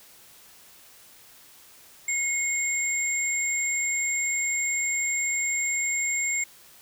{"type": "tone pair together", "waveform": "sine", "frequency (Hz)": [2166, 7398], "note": ["C#7", "A#8"], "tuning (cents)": [-41, -14], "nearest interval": "octave + major sixth", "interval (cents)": 2127, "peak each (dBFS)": -26, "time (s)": [2.08, 6.44], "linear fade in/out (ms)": 5, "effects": ["tanh soft clip ceiling -16 dBFS", "white hiss -52 dBFS RMS until 6.81 s"]}